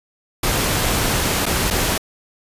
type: noise with dropouts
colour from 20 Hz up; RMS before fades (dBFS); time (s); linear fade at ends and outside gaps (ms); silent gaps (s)
pink; -19; 0.43-1.98; 5; 1.457-1.463 / 1.703-1.708
effects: resampled to 32000 Hz